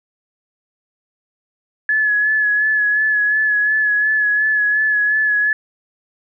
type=tone with vibrato; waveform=sine; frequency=1706 Hz; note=G#6; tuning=46 cents sharp; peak=-13 dBFS; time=1.89-5.53 s; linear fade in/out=2 ms; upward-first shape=sine; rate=2.8 Hz; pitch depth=30 cents each way; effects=none